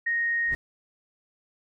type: tone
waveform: sine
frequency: 1864.7 Hz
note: A#6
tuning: in tune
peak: -23 dBFS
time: 0.06-0.55 s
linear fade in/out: 10 ms
type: noise with exponential growth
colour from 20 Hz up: brown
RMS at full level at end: -31 dBFS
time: 0.43-0.55 s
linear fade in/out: 0 ms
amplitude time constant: 25 ms
effects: none